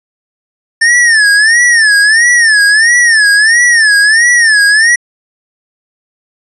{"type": "tone with vibrato", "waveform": "square", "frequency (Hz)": 1784, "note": "A6", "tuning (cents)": 23, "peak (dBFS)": -5, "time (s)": [0.81, 4.96], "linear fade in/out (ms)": 10, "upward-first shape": "sine", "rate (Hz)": 1.5, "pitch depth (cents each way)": 150, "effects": ["resampled to 24000 Hz"]}